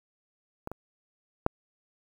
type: clicks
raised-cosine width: 1 ms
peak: -21 / -23 / -8 dBFS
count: 3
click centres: 0.674 / 0.716 / 1.464 s
effects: 8-bit